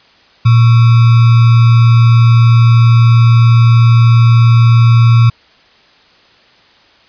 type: tone with sample-and-hold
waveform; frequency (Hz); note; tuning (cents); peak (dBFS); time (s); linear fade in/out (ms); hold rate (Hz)
sine; 116.54; A#2; 0; -3; 0.45-5.3; 10; 1225
effects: white hiss -46 dBFS RMS until 7.08 s + resampled to 11025 Hz